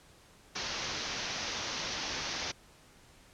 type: low-pass noise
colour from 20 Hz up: white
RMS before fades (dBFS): -37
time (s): 0.55-2.52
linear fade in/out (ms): 10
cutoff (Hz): 6300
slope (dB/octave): 96
type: clicks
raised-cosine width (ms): 2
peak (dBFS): -37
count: 2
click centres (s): 1.306 / 1.361
effects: pink hiss -59 dBFS RMS until 3.33 s + low-pass 10000 Hz 12 dB/octave